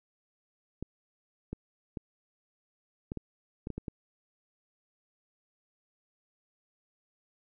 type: clicks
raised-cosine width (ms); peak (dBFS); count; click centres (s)
3; -23; 9; 0.826 / 1.53 / 1.972 / 3.119 / 3.173 / 3.671 / 3.703 / 3.78 / 3.882
effects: none